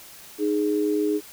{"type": "tone pair together", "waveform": "sine", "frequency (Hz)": [308.2, 416.2], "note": ["D#4", "G#4"], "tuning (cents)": [-16, 4], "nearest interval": "perfect fourth", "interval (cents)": 520, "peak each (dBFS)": -23, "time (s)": [0.38, 1.21], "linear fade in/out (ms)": 50, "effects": ["white hiss -45 dBFS RMS until 1.32 s"]}